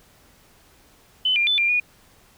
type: tone with pitch steps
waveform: sine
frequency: 3028 / 2395 / 3506 / 2386 / 2452 Hz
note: F#7 / D7 / A7 / D7 / D#7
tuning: +39 / +33 / -7 / +27 / -26 cents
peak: -17 dBFS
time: 1.25-1.8 s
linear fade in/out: 5 ms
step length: 110 ms
effects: pink hiss -55 dBFS RMS until 2.37 s